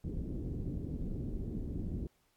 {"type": "low-pass noise", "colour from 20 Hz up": "pink", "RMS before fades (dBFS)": -38, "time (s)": [0.04, 2.07], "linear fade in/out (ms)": 2, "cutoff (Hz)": 350, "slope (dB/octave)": 24, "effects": ["pink hiss -74 dBFS RMS until 2.36 s", "AAC 64 kbps"]}